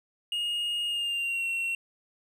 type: tone with pitch glide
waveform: triangle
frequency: 2858 to 2727 Hz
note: F7 to F7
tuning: +39 to -42 cents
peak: -26 dBFS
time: 0.32-1.75 s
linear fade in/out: 2 ms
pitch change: -81 cents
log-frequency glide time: 0.86-1.46 s
effects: none